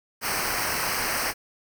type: noise with comb filter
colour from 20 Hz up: pink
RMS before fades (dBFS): -27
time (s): 0.21-1.34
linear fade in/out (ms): 50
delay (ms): 0.28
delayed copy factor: -0.8
effects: none